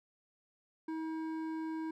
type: tone with hard clipping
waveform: sine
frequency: 319.7 Hz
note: D#4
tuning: 47 cents sharp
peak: -38 dBFS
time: 0.88-1.91 s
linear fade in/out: 5 ms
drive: 10 dB
effects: none